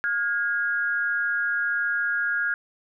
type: tone pair together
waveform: sine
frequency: 1422.6 / 1644 Hz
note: F6 / G#6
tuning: +32 / -18 cents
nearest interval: minor third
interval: 250 cents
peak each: -25 dBFS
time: 0.04-2.54 s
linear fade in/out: 0 ms
effects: none